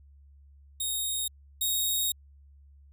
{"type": "tone pair in turn", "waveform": "10% pulse", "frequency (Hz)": [3729, 3757], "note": ["A#7", "A#7"], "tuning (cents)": [0, 13], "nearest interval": "unison", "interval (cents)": 13, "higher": "second", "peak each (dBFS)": [-21, -18], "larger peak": "second", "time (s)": [[0.8, 1.28], [1.61, 2.12]], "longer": "second", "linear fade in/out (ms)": 5, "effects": ["added 70 Hz sine -52 dBFS peak until 2.92 s"]}